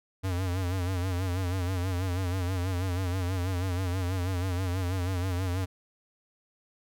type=tone with vibrato; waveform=square; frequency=91.4 Hz; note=F#2; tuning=21 cents flat; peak=-28 dBFS; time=0.23-5.66 s; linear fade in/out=20 ms; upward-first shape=sine; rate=6.2 Hz; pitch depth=82 cents each way; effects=none